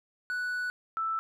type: tone pair in turn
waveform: triangle / sine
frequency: 1480 / 1321.8 Hz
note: F#6 / E6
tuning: 0 / +4 cents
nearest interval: major second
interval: 196 cents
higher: first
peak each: -28 dBFS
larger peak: neither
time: 0.3-0.7 / 0.97-1.19 s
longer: first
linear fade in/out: 0 ms
effects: none